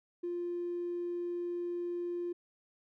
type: tone with tanh clipping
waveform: triangle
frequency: 349.2 Hz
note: F4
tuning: in tune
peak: -33 dBFS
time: 0.23-2.33 s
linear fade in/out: 10 ms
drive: 1 dB
effects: none